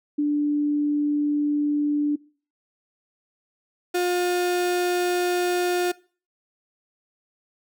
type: tone pair in turn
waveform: sine / 35% pulse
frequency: 293.7 / 356.2 Hz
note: D4 / F4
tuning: 0 / +34 cents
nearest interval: minor third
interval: 334 cents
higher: second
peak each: -19 dBFS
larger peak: neither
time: 0.18-2.16 / 3.94-5.92 s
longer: neither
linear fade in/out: 10 ms
effects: noise-tail reverb RT60 0.4 s tail -22 dB re dry